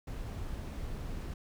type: noise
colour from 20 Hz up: brown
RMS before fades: -39 dBFS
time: 0.07-1.34 s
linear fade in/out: 5 ms
effects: none